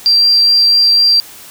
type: tone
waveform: sine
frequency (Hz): 4724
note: D8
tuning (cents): +9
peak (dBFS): -6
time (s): 0.06-1.2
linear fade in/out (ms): 0
effects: white hiss -35 dBFS RMS until 1.5 s